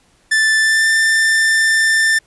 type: tone with pitch glide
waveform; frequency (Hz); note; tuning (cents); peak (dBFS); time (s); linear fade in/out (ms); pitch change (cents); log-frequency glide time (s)
45% pulse; 1760 to 1784.6; A6 to A6; 0 to +24; -11; 0.31-2.19; 10; +24; 0.59-0.88
effects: pink hiss -55 dBFS RMS until 2.26 s + resampled to 24000 Hz